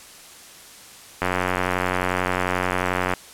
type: click train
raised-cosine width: 0.5 ms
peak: -6 dBFS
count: 176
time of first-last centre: 1.22-3.137 s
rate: 91.3 Hz
effects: white hiss -44 dBFS RMS until 3.33 s + low-pass 11000 Hz 12 dB/octave